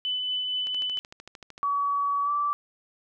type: tone with tremolo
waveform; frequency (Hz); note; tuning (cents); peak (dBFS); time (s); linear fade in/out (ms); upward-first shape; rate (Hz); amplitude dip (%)
sine; 3004; F#7; +26; -25; 0.05-0.99; 0; sine; 4.3; 25
type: click train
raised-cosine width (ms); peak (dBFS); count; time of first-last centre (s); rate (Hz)
0.2; -25; 13; 0.67-1.579; 13.2
type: tone with pitch glide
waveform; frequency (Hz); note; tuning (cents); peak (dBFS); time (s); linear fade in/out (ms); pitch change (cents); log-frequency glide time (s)
sine; 1135 to 1162.9; C#6 to D6; +41 to -17; -23; 1.63-2.53; 0; +42; 2.24-2.3
effects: none